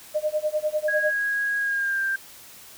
sine tone with tremolo, 610 Hz, D#5, 34 cents flat, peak -19 dBFS, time 0.14-1.13 s, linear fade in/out 20 ms, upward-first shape sine, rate 10 Hz, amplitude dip 95%
sine tone with pitch glide, 1649 to 1581.8 Hz, G#6 to G6, -13 to +15 cents, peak -22 dBFS, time 0.88-2.16 s, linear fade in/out 5 ms, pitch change -72 cents, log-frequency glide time 1.58-2.02 s
effects white hiss -46 dBFS RMS until 2.77 s

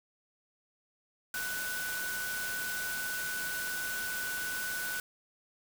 sine tone in noise, 1490 Hz, F#6, 12 cents sharp, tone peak -35 dBFS, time 1.34-5 s, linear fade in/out 2 ms, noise white, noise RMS -39 dBFS, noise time 1.34-5 s, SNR +1 dB, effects none

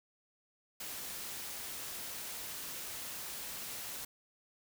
white noise, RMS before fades -43 dBFS, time 0.8-4.05 s, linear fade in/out 5 ms, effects none

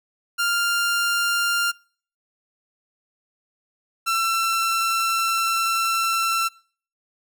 sawtooth tone pair in turn, 1396.9 / 1344.7 Hz, F6 / E6, 0 / +34 cents, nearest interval minor second, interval 66 cents, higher first, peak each -16 dBFS, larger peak neither, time 0.38-1.72 / 4.06-6.49 s, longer second, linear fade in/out 20 ms, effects noise-tail reverb RT60 0.5 s tail -26 dB re dry

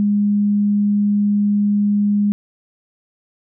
sine tone, 205.3 Hz, G#3, 20 cents flat, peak -13 dBFS, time 0-2.32 s, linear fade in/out 0 ms, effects none

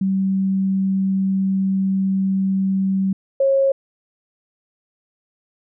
sine tone pair in turn, 192.2 / 543.6 Hz, G3 / C#5, -34 / -34 cents, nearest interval octave + tritone, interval 1800 cents, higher second, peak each -16 / -13 dBFS, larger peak second, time 0.01-3.13 / 3.4-3.72 s, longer first, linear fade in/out 5 ms, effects none

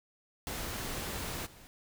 pink noise with level steps, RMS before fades -38 / -55 dBFS, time 0.47-1.67 s, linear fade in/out 0 ms, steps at 1.45 s, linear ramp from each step 20 ms, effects none

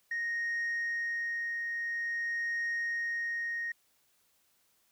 sine tone with tremolo, 1864.7 Hz, A#6, in tune, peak -28 dBFS, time 0.11-3.72 s, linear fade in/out 5 ms, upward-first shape triangle, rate 0.49 Hz, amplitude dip 35%, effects tanh soft clip ceiling -29 dBFS + white hiss -71 dBFS RMS until 4.91 s

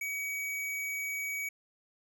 square tone, 2265 Hz, C#7, 37 cents sharp, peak -34 dBFS, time 0.01-1.49 s, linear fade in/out 5 ms, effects none

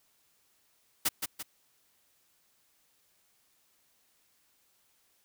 white noise with echo, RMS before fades -27 dBFS, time 1.05-1.09 s, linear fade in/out 10 ms, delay 170 ms, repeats 2, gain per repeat -6 dB, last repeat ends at 1.43 s, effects white hiss -70 dBFS RMS until 5.24 s

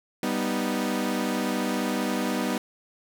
sawtooth chord, G augmented, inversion none, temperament equal, 196 / 246.9 / 311.1 Hz, G3 / B3 / D#4, 0 / 0 / 0 cents, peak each -26 / -24 / -27 dBFS, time 0.23-2.58 s, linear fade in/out 2 ms, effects none

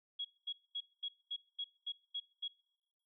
sine tone bursts, 3322 Hz, G#7, in tune, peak -37 dBFS, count 9, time 0.19-2.481 s, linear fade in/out 10 ms, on 59 ms, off 220 ms, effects noise-tail reverb RT60 1.0 s tail -24 dB re dry

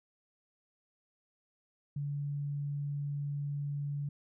sine tone, 143.6 Hz, D3, 39 cents flat, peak -33 dBFS, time 1.96-4.09 s, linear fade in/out 5 ms, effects none

